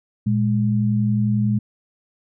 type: tone pair together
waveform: sine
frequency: 116.54 / 207.7 Hz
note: A#2 / G#3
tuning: 0 / 0 cents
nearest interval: minor seventh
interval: 1000 cents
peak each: -19 dBFS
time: 0.26-1.59 s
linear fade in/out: 10 ms
effects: none